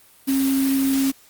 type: tone in noise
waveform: sine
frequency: 270.1 Hz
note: C#4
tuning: 45 cents flat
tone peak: -17 dBFS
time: 0.27-1.12 s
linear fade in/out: 20 ms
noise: white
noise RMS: -29 dBFS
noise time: 0.27-1.12 s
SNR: +9 dB
effects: white hiss -52 dBFS RMS until 1.29 s + Opus 32 kbps